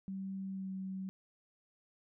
sine tone with pitch glide, 192.6 to 190.06 Hz, G3 to F#3, -30 to +47 cents, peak -38 dBFS, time 0.08-1.09 s, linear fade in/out 0 ms, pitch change -23 cents, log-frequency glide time 0.49-0.71 s, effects none

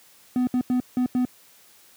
triangle tone bursts at uneven times, 250.1 Hz, B3, 22 cents sharp, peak -17 dBFS, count 5, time 0.36-0.47 / 0.54-0.61 / 0.7-0.8 / 0.97-1.06 / 1.15-1.25 s, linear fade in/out 0 ms, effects white hiss -54 dBFS RMS until 1.96 s + high-pass 100 Hz 12 dB/octave

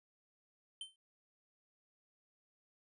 square tone with exponential decay, 3100 Hz, G7, 20 cents flat, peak -40 dBFS, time 0.81-0.96 s, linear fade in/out 2 ms, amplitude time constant 32 ms, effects resampled to 24000 Hz

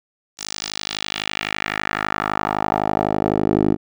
10% pulse tone with band-pass filter sweep, 51.91 Hz, G#1, in tune, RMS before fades -22 dBFS, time 0.37-3.77 s, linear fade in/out 50 ms, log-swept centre 6400 to 330 Hz, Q 1.9, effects none

